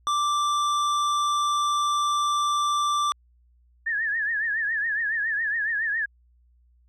square tone, 1174.7 Hz, D6, in tune, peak -22 dBFS, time 0.07-3.12 s, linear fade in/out 0 ms
sine tone with vibrato, 1750 Hz, A6, 10 cents flat, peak -23 dBFS, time 3.86-6.06 s, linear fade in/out 10 ms, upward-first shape triangle, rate 7.2 Hz, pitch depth 130 cents each way
effects added 60 Hz sine -57 dBFS peak until 6.88 s + low-pass 7000 Hz 12 dB/octave

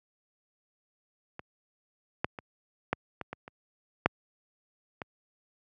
clicks, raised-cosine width 0.5 ms, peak -24 / -11 / -24 / -11 / -20 / -22 / -29 / -6 / -21 dBFS, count 9, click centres 1.394 / 2.245 / 2.388 / 2.93 / 3.213 / 3.33 / 3.479 / 4.06 / 5.018 s, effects high-pass 80 Hz 12 dB/octave

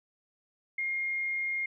sine tone, 2131 Hz, C7, 31 cents sharp, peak -29 dBFS, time 0.78-1.66 s, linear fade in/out 5 ms, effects none

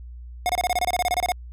square tone bursts, 722 Hz, F#5, 43 cents flat, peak -20 dBFS, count 15, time 0.46-1.319 s, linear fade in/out 0 ms, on 33 ms, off 26 ms, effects added 60 Hz sine -36 dBFS peak until 1.52 s + resampled to 32000 Hz

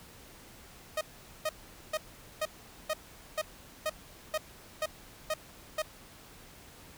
sawtooth tone bursts, 622.3 Hz, D#5, in tune, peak -25 dBFS, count 11, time 0.97-5.821 s, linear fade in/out 5 ms, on 41 ms, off 440 ms, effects pink hiss -53 dBFS RMS until 6.97 s

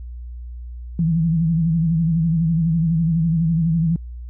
sine tone with vibrato, 164.3 Hz, E3, 5 cents flat, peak -15 dBFS, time 0.99-3.96 s, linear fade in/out 2 ms, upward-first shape sine, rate 12 Hz, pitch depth 76 cents each way, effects added 60 Hz sine -30 dBFS peak until 4.29 s

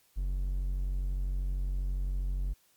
triangle tone, 46.25 Hz, F#1, in tune, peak -27 dBFS, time 0.16-2.54 s, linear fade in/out 20 ms, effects white hiss -67 dBFS RMS until 2.76 s + Opus 48 kbps

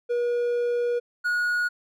triangle tone pair in turn, 480.8 / 1450 Hz, B4 / F#6, -46 / -35 cents, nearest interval octave + perfect fifth, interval 1911 cents, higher second, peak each -20 dBFS, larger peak neither, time 0.09-1 / 1.24-1.69 s, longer first, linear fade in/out 20 ms, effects none

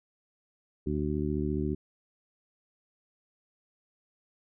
harmonic tone, 74.6 Hz, D2, 28 cents sharp, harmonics 1 / 2 / 3 / 4 / 5, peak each -34 / -34 / -34 / -34 / -34 dBFS, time 0.86-1.75 s, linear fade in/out 10 ms, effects none

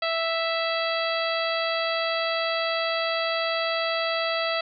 harmonic tone, 659.3 Hz, E5, in tune, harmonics 1 / 2 / 3 / 4 / 5 / 6 / 7, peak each -27 / -30 / -32 / -33 / -34 / -35 / -35 dBFS, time 0.02-4.61 s, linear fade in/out 5 ms, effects none

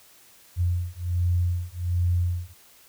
sine beating tone pair, 87.31 / 88.61 Hz, F2 / F2, 0 / +26 cents, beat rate 1.3 Hz, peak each -25 dBFS, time 0.56-2.54 s, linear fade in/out 50 ms, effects white hiss -54 dBFS RMS until 2.88 s

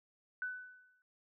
sine tone with exponential decay, 1498 Hz, F#6, 21 cents sharp, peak -34 dBFS, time 0.42-1.02 s, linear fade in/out 1 ms, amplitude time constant 130 ms, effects none

